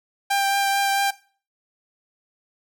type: tone with vibrato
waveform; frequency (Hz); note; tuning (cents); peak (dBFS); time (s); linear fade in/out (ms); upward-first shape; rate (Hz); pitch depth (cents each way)
sawtooth; 792; G5; +18; -15; 0.3-1.11; 10; triangle; 4.5; 13
effects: noise-tail reverb RT60 0.4 s tail -19 dB re dry